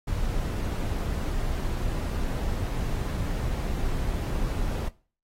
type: noise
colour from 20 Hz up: brown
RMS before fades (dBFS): -28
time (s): 0.07-4.89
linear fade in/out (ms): 10
effects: noise-tail reverb RT60 0.4 s tail -20 dB re dry + AAC 48 kbps